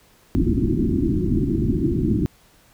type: low-pass noise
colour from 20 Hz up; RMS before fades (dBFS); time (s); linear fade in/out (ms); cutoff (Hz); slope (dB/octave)
white; -20; 0.35-2.26; 0; 360; 96
effects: pink hiss -55 dBFS RMS until 2.73 s